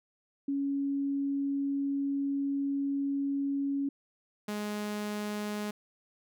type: tone pair in turn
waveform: sine / sawtooth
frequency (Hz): 278.7 / 208.8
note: C#4 / G#3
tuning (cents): +9 / +10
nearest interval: perfect fourth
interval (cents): 499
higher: first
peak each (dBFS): -28 / -29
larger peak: first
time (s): 0.48-3.89 / 4.48-5.71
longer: first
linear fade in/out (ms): 5
effects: none